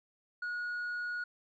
sine tone with tanh clipping, 1450 Hz, F#6, 35 cents flat, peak -35 dBFS, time 0.42-1.24 s, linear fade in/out 5 ms, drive 2 dB, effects none

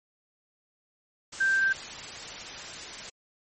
sine tone in noise, 1570 Hz, G6, 2 cents sharp, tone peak -21 dBFS, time 1.4-1.73 s, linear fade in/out 10 ms, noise white, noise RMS -39 dBFS, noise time 1.32-3.1 s, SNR +15 dB, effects MP3 32 kbps

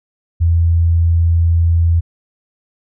sine tone, 83.9 Hz, E2, 31 cents sharp, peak -9 dBFS, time 0.4-2.01 s, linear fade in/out 20 ms, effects none

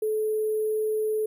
sine tone with sample-and-hold, 431.2 Hz, A4, 35 cents flat, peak -23 dBFS, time 0.02-1.26 s, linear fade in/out 5 ms, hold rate 11025 Hz, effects none

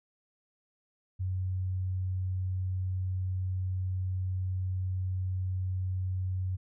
sine tone, 92.9 Hz, F#2, 7 cents sharp, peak -29 dBFS, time 1.19-6.57 s, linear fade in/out 20 ms, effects none

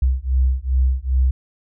sine beating tone pair, 63.4 / 65.9 Hz, B1 / C2, +46 / +13 cents, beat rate 2.5 Hz, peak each -18 dBFS, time 0.02-1.31 s, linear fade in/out 5 ms, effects none

